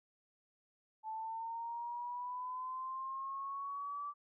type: linear sweep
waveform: sine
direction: up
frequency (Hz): 871 to 1163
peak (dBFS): -39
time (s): 1.03-4.14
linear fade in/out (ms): 50
effects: none